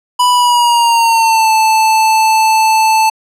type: tone with pitch glide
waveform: square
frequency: 987.8 to 880 Hz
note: B5 to A5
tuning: 0 to 0 cents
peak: -8 dBFS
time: 0.19-3.1 s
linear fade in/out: 10 ms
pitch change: -200 cents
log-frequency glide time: 0.3-1.51 s
effects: low-pass 12000 Hz 12 dB/octave